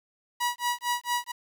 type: tone with tremolo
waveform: sawtooth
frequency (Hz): 968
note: B5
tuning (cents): -35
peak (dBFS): -20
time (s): 0.4-1.32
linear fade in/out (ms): 10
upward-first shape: sine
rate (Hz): 4.4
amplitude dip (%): 100
effects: 9-bit